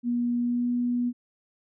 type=tone with pitch glide; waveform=sine; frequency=240.6 to 243.3 Hz; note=B3 to B3; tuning=-45 to -26 cents; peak=-23 dBFS; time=0.03-1.13 s; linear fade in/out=50 ms; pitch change=+19 cents; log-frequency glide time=0.39-0.69 s; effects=none